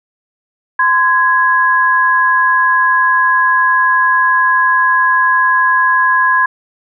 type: tone pair together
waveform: sine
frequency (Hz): 1029.7 / 1661.2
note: C6 / G#6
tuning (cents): -28 / 0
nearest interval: minor sixth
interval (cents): 828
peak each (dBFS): -11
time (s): 0.79-6.46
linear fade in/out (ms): 5
effects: none